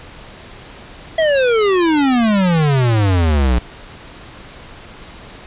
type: exponential sweep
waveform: square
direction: down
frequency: 659.3 to 58.27 Hz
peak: -12 dBFS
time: 1.18-3.59 s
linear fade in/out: 5 ms
effects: pink hiss -37 dBFS RMS until 5.46 s + resampled to 8000 Hz